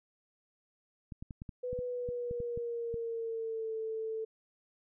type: clicks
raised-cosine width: 5 ms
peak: -30 dBFS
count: 12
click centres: 1.122 / 1.225 / 1.308 / 1.419 / 1.492 / 1.73 / 1.79 / 2.089 / 2.311 / 2.403 / 2.575 / 2.942 s
type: tone with pitch glide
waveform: sine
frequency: 497 to 442.8 Hz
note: B4 to A4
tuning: +11 to +11 cents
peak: -34 dBFS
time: 1.63-4.25 s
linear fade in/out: 10 ms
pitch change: -200 cents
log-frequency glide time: 1.78-3.73 s
effects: none